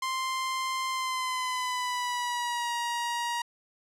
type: tone with pitch glide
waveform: sawtooth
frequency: 1046.5 to 948.6 Hz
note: C6 to A#5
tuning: 0 to +30 cents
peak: -25 dBFS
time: 0.02-3.42 s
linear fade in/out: 5 ms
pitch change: -170 cents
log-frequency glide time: 0.9-2.73 s
effects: low-pass 10000 Hz 12 dB/octave